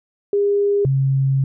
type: tone pair in turn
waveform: sine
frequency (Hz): 405.2 / 135.22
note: G#4 / C#3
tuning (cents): -43 / -43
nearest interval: octave + perfect fifth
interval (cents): 1900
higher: first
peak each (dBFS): -14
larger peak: neither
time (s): 0.33-0.85 / 0.85-1.44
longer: second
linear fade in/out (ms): 2
effects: none